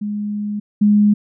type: tone pair in turn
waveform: sine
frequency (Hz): 207.7 / 207.7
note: G#3 / G#3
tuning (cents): 0 / 0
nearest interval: unison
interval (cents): 0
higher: neither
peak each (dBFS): -20 / -9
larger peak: second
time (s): 0.01-0.6 / 0.81-1.14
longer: first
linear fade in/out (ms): 10
effects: none